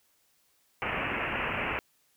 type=low-pass noise; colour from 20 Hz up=white; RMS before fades=-32 dBFS; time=0.82-1.79 s; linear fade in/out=0 ms; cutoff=2800 Hz; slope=96 dB/octave; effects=white hiss -69 dBFS RMS until 2.16 s

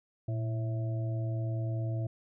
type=harmonic tone with a mistuned harmonic; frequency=110 Hz; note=A2; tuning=in tune; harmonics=1 / 3 / 5 / 6; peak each=-30 / -43 / -49 / -44 dBFS; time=0.28-2.07 s; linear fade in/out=5 ms; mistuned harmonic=1; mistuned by=+86 cents; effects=none

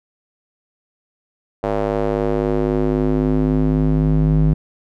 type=tone with band-pass filter sweep; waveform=square; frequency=51.91 Hz; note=G#1; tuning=in tune; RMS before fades=-17 dBFS; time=1.63-4.54 s; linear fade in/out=10 ms; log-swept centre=600 to 160 Hz; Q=1.8; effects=none

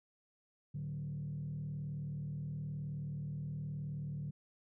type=tone with frequency modulation; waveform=sine; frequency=146.83 Hz; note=D3; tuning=in tune; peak=-37 dBFS; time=0.74-4.31 s; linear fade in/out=10 ms; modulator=39 Hz; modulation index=0.74; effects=tanh soft clip ceiling -34 dBFS

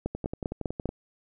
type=two click trains; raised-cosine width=2 ms; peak=-15 / -19 dBFS; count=5 / 9; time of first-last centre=0.06-0.857 / 0.15-0.891 s; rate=5.02 / 10.8 Hz; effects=none

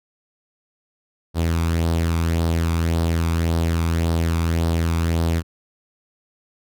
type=tone with flanger; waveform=sawtooth; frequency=83 Hz; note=E2; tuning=12 cents sharp; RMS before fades=-20 dBFS; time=1.34-5.43 s; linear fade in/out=50 ms; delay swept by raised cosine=0.21 to 0.86 ms; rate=1.8 Hz; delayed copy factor=+0.5; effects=none

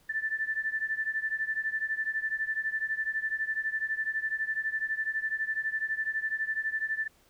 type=beating tone pair; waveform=sine; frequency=1760 / 1772 Hz; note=A6 / A6; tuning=0 / +12 cents; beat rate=12 Hz; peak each=-31 / -33 dBFS; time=0.09-7.08 s; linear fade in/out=10 ms; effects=pink hiss -64 dBFS RMS until 7.29 s

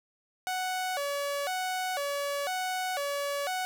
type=tone with vibrato; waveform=sawtooth; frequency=649 Hz; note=E5; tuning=27 cents flat; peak=-26 dBFS; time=0.47-3.65 s; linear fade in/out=0 ms; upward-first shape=square; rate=1 Hz; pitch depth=230 cents each way; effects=none

